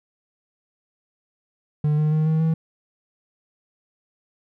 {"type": "tone with pitch steps", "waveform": "triangle", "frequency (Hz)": [150, 152.71, 155.47, 158.28, 161.14], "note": ["D3", "D#3", "D#3", "D#3", "E3"], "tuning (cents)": [37, -32, -1, 30, -39], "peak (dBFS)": -15, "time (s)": [1.84, 2.54], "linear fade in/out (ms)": 5, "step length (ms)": 140, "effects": []}